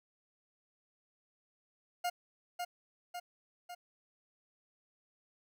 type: tone with echo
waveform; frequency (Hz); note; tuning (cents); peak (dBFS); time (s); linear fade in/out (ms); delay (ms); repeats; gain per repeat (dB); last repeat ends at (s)
40% pulse; 709; F5; +26; -31; 2.04-2.1; 10; 550; 3; -4; 3.75
effects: none